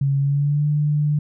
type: tone with pitch glide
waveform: sine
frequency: 138.59 to 148.54 Hz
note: C#3 to D3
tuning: 0 to +20 cents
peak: -16 dBFS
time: 0.01-1.19 s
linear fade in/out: 5 ms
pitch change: +120 cents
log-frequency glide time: 0.18-0.66 s
effects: none